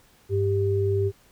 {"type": "tone pair together", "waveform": "sine", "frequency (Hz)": [99.5, 393.9], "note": ["G2", "G4"], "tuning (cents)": [26, 8], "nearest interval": "2 octaves", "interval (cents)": 2382, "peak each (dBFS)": -23, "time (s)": [0.29, 1.12], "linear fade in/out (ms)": 50, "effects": ["pink hiss -58 dBFS RMS until 1.31 s"]}